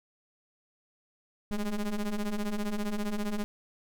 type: ring-modulated tone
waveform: square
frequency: 102.5 Hz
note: G#2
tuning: 22 cents flat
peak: -27 dBFS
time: 1.51-3.44 s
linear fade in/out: 0 ms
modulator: 110 Hz
effects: none